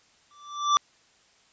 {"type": "tone with exponential growth", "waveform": "square", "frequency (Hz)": 1171, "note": "D6", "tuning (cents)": -5, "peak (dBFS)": -16, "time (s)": [0.31, 0.77], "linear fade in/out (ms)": 0, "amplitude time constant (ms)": 98, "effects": ["white hiss -61 dBFS RMS until 1.52 s", "resampled to 16000 Hz"]}